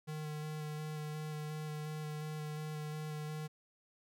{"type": "tone with vibrato", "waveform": "square", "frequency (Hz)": 152.8, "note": "D#3", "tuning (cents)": -31, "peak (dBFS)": -40, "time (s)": [0.07, 3.48], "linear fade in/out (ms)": 20, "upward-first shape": "square", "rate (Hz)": 2.8, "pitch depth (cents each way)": 12, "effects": []}